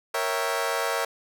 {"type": "chord", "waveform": "20% pulse", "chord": "A# diminished seventh", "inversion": "none", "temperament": "equal", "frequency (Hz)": [466.2, 554.4, 659.3, 784], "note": ["A#4", "C#5", "E5", "G5"], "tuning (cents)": [0, 0, 0, 0], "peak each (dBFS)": [-25, -25, -25, -28], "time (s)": [0.14, 1.05], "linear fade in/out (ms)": 5, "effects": []}